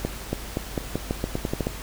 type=accelerating click train; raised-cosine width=2 ms; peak=-11 dBFS; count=12; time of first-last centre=0.05-1.669 s; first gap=280 ms; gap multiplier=0.86; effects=added 50 Hz sine -37 dBFS peak until 1.82 s + pink hiss -38 dBFS RMS until 1.82 s